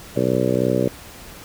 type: harmonic tone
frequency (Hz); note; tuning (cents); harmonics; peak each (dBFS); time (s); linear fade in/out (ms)
63; B1; +35; 2 / 3 / 4 / 5 / 6 / 7 / 8 / 9; -25 / -25 / -25 / -25 / -25 / -25 / -25 / -25; 0.16-0.88; 5
effects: pink hiss -40 dBFS RMS until 1.44 s